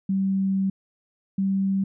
sine tone pair in turn, 192.9 / 194.01 Hz, G3 / G3, -28 / -18 cents, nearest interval unison, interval 10 cents, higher second, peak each -20 dBFS, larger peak neither, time 0.09-0.7 / 1.38-1.84 s, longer first, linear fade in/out 5 ms, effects none

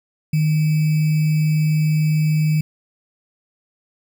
sine tone with sample-and-hold, 154.5 Hz, D#3, 12 cents flat, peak -14 dBFS, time 0.33-2.61 s, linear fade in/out 5 ms, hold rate 2450 Hz, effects none

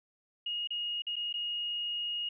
sine tone with dropouts, 2869 Hz, F7, 46 cents sharp, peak -32 dBFS, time 0.46-2.29 s, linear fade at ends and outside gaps 5 ms, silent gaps 0.674-0.705 / 1.021-1.067 / 1.158-1.164 / 1.328-1.339 s, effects none

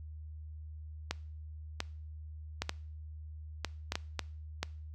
clicks, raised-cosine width 0.2 ms, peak -15 dBFS, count 9, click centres 1.11 / 1.804 / 2.62 / 2.694 / 3.647 / 3.921 / 3.955 / 4.193 / 4.63 s, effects noise-tail reverb RT60 0.5 s tail -23 dB re dry + added 77 Hz sine -43 dBFS peak until 4.94 s

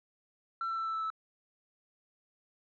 sine tone with pitch steps, 1347 / 1339.2 / 1331.5 / 1323.9 / 1316.2 / 1308.7 Hz, E6 / E6 / E6 / E6 / E6 / E6, +37 / +27 / +17 / +7 / -3 / -13 cents, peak -30 dBFS, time 0.61-1.102 s, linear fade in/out 2 ms, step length 82 ms, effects tanh soft clip ceiling -30 dBFS

